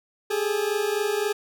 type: tone pair together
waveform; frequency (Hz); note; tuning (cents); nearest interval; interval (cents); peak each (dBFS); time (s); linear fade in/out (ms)
40% pulse; 404.4 / 428.2; G#4 / A4; -46 / -47; minor second; 99; -25; 0.3-1.33; 10
effects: none